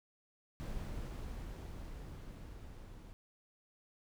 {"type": "noise with level ramp", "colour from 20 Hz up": "brown", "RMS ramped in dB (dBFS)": [-41, -52], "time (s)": [0.6, 3.13], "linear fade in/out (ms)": 0, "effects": []}